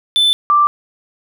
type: tone pair in turn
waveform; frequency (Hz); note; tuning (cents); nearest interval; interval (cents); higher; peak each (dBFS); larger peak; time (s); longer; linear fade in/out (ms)
triangle / sine; 3520 / 1176.8; A7 / D6; 0 / +3; octave + perfect fifth; 1897; first; -8; neither; 0.16-0.33 / 0.5-0.67; neither; 0
effects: none